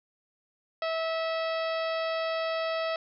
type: harmonic tone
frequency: 650 Hz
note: E5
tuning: 24 cents flat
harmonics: 1 / 2 / 3 / 4 / 5 / 6 / 7 / 8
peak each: -29 / -35 / -39 / -41 / -43 / -45 / -46 / -47 dBFS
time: 0.82-2.96 s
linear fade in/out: 2 ms
effects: none